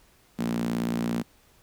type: tone with high-pass filter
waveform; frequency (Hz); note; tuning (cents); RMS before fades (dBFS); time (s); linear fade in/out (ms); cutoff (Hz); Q
sawtooth; 58.1; A#1; -5; -28; 0.38-1.23; 20; 210; 5.5
effects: pink hiss -60 dBFS RMS until 1.62 s